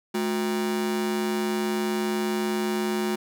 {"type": "ring-modulated tone", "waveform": "45% pulse", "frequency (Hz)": 288.2, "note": "D4", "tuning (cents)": -33, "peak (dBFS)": -21, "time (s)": [0.14, 3.16], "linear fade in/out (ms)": 10, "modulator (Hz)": 74.4, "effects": []}